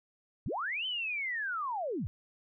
sine linear two-way sweep, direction up then down, 67 to 3100 to 67 Hz, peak -32 dBFS, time 0.46-2.07 s, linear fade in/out 0 ms, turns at 0.86 s, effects none

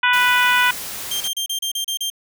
harmonic tone, 493.9 Hz, B4, in tune, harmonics 2 / 3 / 4 / 5 / 6 / 7, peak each -19 / -17 / -22 / -21 / -24 / -28 dBFS, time 0.03-0.71 s, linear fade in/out 5 ms
white noise, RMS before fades -30 dBFS, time 0.13-1.28 s, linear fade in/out 5 ms
sawtooth tone bursts, 3176 Hz, G7, 22 cents sharp, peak -18 dBFS, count 8, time 1.11-2.101 s, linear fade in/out 5 ms, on 95 ms, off 33 ms
effects none

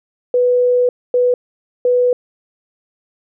sine tone bursts at uneven times, 493.9 Hz, B4, in tune, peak -10 dBFS, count 3, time 0.34-0.89 / 1.14-1.34 / 1.85-2.13 s, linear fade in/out 2 ms, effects none

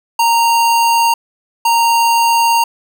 square tone pair in turn, 927 / 927 Hz, A#5 / A#5, -10 / -10 cents, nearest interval unison, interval 0 cents, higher neither, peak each -10 dBFS, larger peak neither, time 0.19-1.14 / 1.65-2.64 s, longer second, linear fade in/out 5 ms, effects none

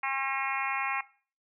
harmonic tone, 270 Hz, C#4, 45 cents flat, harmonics 3 / 4 / 5 / 6 / 7 / 8 / 9 / 10, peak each -35 / -34 / -40 / -42 / -38 / -35 / -37 / -43 dBFS, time 0.03-1.01 s, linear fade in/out 5 ms, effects noise-tail reverb RT60 0.4 s tail -18 dB re dry

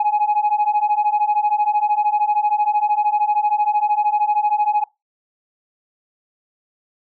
sine beating tone pair, 830.6 / 843.6 Hz, G#5 / G#5, 0 / +27 cents, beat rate 13 Hz, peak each -17 / -16 dBFS, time 0-4.84 s, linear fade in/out 5 ms, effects noise-tail reverb RT60 0.2 s tail -24 dB re dry + tanh soft clip ceiling -11 dBFS

